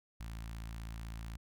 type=tone with notch filter; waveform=sawtooth; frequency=55.9 Hz; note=A1; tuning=28 cents sharp; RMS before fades=-44 dBFS; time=0.2-1.37 s; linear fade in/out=5 ms; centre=440 Hz; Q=0.54; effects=none